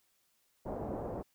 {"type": "low-pass noise", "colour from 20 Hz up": "white", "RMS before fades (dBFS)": -39, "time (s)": [0.65, 1.23], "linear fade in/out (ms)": 20, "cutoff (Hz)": 730, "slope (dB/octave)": 24, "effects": ["white hiss -74 dBFS RMS until 1.34 s"]}